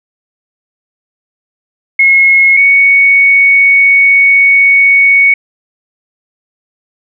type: tone pair in turn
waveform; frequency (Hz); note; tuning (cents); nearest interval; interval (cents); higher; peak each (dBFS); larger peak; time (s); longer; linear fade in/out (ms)
sine; 2170 / 2226; C#7 / C#7; -37 / +7; unison; 44; second; -3; neither; 1.99-2.57 / 2.57-5.34; second; 5
effects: none